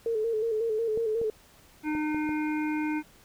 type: tone with vibrato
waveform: sine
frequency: 445.6 Hz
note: A4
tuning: 22 cents sharp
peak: -25 dBFS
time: 0.06-1.3 s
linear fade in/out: 2 ms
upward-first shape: square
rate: 5.5 Hz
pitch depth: 54 cents each way
type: clicks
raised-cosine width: 2 ms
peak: -26 dBFS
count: 5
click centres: 0.975 / 1.215 / 1.951 / 2.146 / 2.292 s
type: harmonic tone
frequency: 304.9 Hz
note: D#4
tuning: 35 cents flat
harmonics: 1 / 3 / 5 / 7 / 8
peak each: -27 / -37 / -41 / -41 / -42 dBFS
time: 1.83-3.03 s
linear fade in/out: 50 ms
effects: pink hiss -57 dBFS RMS until 3.24 s